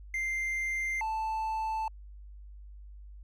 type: tone pair in turn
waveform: triangle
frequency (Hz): 2093 / 880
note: C7 / A5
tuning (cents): 0 / 0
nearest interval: octave + minor third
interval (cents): 1500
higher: first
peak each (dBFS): -28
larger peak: neither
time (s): 0.14-1.01 / 1.01-1.88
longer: neither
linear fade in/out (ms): 2
effects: added 50 Hz sine -45 dBFS peak until 3.23 s